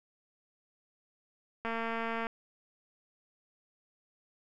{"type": "click train", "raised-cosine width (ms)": 0.5, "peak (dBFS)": -21, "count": 142, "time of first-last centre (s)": [1.65, 2.268], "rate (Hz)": 228, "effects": []}